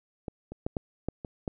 clicks, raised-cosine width 2 ms, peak -21 / -26 / -16 / -16 / -16 / -24 / -18 dBFS, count 7, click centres 0.282 / 0.52 / 0.665 / 0.768 / 1.086 / 1.248 / 1.478 s, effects none

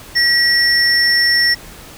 sine tone pair together, 1918 / 5425 Hz, A#6 / E8, +49 / +49 cents, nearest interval octave + tritone, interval 1800 cents, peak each -11 dBFS, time 0.15-1.55 s, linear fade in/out 20 ms, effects tanh soft clip ceiling -7 dBFS + pink hiss -37 dBFS RMS until 1.97 s

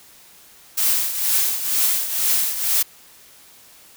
blue noise with tremolo, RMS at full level -17 dBFS, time 0.77-2.83 s, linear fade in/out 10 ms, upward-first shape triangle, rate 2.1 Hz, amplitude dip 70%, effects white hiss -48 dBFS RMS until 3.96 s

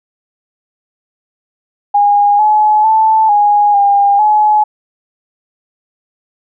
sine tone with pitch steps, 818 / 851 / 878 / 826 / 805 / 848 Hz, G#5 / G#5 / A5 / G#5 / G5 / G#5, -26 / +42 / -4 / -10 / +46 / +36 cents, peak -6 dBFS, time 1.94-4.64 s, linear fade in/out 10 ms, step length 450 ms, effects none

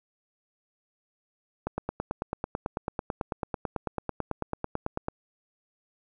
click train, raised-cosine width 1 ms, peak -15 dBFS, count 32, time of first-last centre 1.67-5.084 s, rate 9.08 Hz, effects none

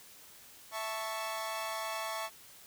sawtooth chord, A major, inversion second, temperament equal, 659.3 / 880 / 1108.7 Hz, E5 / A5 / C#6, 0 / 0 / 0 cents, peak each -36 / -37 / -36 dBFS, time 0.71-2.3 s, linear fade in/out 50 ms, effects white hiss -55 dBFS RMS until 2.66 s

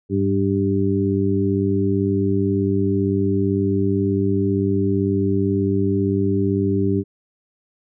harmonic tone with a mistuned harmonic, 98 Hz, G2, in tune, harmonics 1 / 2 / 3 / 4, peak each -22 / -22 / -22 / -22 dBFS, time 0.09-7.04 s, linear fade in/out 50 ms, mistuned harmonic 1, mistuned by +46 cents, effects none

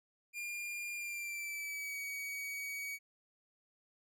45% pulse tone with pitch glide, 2406 to 2258 Hz, D7 to C#7, +41 to +31 cents, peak -39 dBFS, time 0.33-2.99 s, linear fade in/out 50 ms, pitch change -110 cents, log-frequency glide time 0.95-1.99 s, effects none

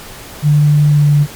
sine tone with pitch glide, 148 to 146.22 Hz, D3 to D3, +14 to -7 cents, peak -6 dBFS, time 0.42-1.27 s, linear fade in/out 50 ms, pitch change -21 cents, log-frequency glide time 0.87-1.09 s, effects pink hiss -32 dBFS RMS until 1.35 s + MP3 96 kbps

